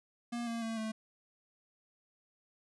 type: tone with pitch steps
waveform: square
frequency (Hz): 237.4 / 231.3 / 225.4 / 219.6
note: A#3 / A#3 / A3 / A3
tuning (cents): +32 / -13 / +42 / -3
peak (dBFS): -36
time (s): 0.32-0.92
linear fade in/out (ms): 10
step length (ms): 150
effects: resampled to 24000 Hz